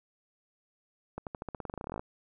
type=accelerating click train; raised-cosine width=1 ms; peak=-23 dBFS; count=20; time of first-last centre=1.18-1.995 s; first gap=88 ms; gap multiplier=0.91; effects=none